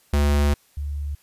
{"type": "tone pair in turn", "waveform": ["square", "sine"], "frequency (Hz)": [72.3, 72.3], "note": ["D2", "D2"], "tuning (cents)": [-27, -27], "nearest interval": "unison", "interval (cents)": 0, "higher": "neither", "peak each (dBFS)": [-17, -25], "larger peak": "first", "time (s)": [[0.13, 0.54], [0.77, 1.15]], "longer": "first", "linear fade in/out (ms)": 5, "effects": ["white hiss -59 dBFS RMS until 1.22 s", "resampled to 32000 Hz"]}